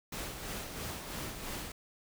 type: noise with tremolo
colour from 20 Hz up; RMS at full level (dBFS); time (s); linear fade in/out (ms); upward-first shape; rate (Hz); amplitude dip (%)
pink; -39; 0.12-1.72; 5; sine; 3; 45
effects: none